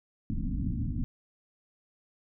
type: low-pass noise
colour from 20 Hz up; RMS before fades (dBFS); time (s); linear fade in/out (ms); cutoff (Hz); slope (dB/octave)
pink; -31; 0.3-1.04; 0; 290; 96
effects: none